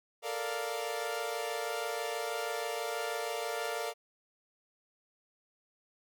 sawtooth chord, Bb major seventh, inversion third, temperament equal, 440 / 466.2 / 587.3 / 698.5 Hz, A4 / Bb4 / D5 / F5, 0 / 0 / 0 / 0 cents, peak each -37 / -35 / -36 / -35 dBFS, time 0.22-3.94 s, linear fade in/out 50 ms, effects none

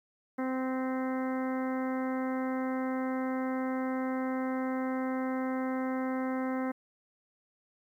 harmonic tone with a mistuned harmonic, 259.6 Hz, C4, 13 cents flat, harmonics 1 / 2 / 3 / 4 / 5 / 6 / 7 / 8, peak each -31 / -37 / -41 / -43 / -45 / -47 / -48 / -49 dBFS, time 0.38-6.72 s, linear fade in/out 10 ms, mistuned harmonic 7, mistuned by +25 cents, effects 11-bit

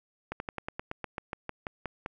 slowing click train, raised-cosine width 0.5 ms, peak -19 dBFS, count 14, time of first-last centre 0.32-2.061 s, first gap 81 ms, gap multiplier 1.08, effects none

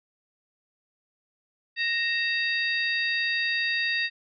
harmonic tone with a mistuned harmonic, 932.3 Hz, A#5, in tune, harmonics 2 / 3 / 4 / 5, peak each -26 / -30 / -32 / -34 dBFS, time 1.76-4.1 s, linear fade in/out 50 ms, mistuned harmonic 3, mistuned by -82 cents, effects none

